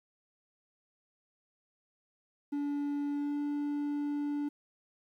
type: tone with pitch glide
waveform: triangle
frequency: 287.7 to 290.7 Hz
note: D4 to D4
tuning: -36 to -18 cents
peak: -29 dBFS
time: 2.52-4.49 s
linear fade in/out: 10 ms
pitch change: +18 cents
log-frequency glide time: 3.11-3.4 s
effects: 11-bit